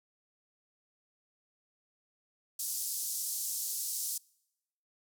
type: band-pass noise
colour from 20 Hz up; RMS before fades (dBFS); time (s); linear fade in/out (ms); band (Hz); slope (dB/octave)
white; -36; 2.59-4.18; 5; 5200 to 14000; 24
effects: noise-tail reverb RT60 0.9 s tail -26 dB re dry